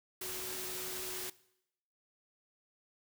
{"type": "tone in noise", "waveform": "sine", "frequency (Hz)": 370, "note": "F#4", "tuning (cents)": 0, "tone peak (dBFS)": -46, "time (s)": [0.21, 1.3], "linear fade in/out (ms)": 5, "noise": "white", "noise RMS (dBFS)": -41, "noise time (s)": [0.21, 1.3], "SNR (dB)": -8, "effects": ["noise-tail reverb RT60 0.8 s tail -20 dB re dry"]}